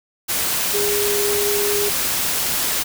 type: tone in noise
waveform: sine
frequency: 410.2 Hz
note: G#4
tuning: 21 cents flat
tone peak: -20 dBFS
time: 0.73-1.9 s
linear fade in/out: 20 ms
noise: white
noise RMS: -21 dBFS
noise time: 0.28-2.84 s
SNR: -2 dB
effects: none